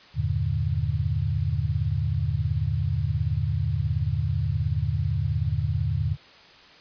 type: chord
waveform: sine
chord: E half-diminished seventh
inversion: none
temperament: equal with one note detuned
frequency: 80.76 / 98 / 116.54 / 146.83 Hz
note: E2 / G2 / Bb2 / D3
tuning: -35 / 0 / 0 / 0 cents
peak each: -28 dBFS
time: 0.14-6.17 s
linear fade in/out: 50 ms
effects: white hiss -50 dBFS RMS until 6.8 s + resampled to 11025 Hz